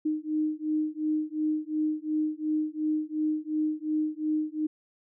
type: beating tone pair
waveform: sine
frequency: 306.7 / 309.5 Hz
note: D#4 / D#4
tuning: -25 / -9 cents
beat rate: 2.8 Hz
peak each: -29 dBFS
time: 0.05-4.67 s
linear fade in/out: 10 ms
effects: none